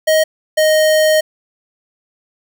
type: tone pair in turn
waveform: square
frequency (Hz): 628 / 621.9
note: D#5 / D#5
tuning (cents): +16 / -1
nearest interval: unison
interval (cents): 17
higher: first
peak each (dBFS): -10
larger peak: neither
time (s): 0.07-0.24 / 0.57-1.21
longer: second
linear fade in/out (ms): 10
effects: none